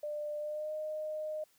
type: tone with pitch glide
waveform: sine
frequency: 596 to 615.9 Hz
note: D5 to D#5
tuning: +25 to -18 cents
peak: -35 dBFS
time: 0.03-1.44 s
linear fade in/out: 5 ms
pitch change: +57 cents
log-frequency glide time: 0.39-0.73 s
effects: white hiss -69 dBFS RMS until 1.58 s